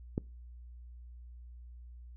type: click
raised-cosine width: 3 ms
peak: -18 dBFS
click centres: 0.179 s
effects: noise-tail reverb RT60 0.3 s tail -25 dB re dry + added 60 Hz sine -47 dBFS peak until 2.16 s